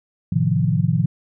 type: chord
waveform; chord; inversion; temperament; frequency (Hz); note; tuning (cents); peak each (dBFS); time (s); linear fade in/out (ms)
sine; F dominant seventh; first; equal; 110 / 130.81 / 155.56 / 174.61; A2 / C3 / Eb3 / F3; 0 / 0 / 0 / 0; -22 / -22 / -20 / -21; 0.32-1.06; 5
effects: none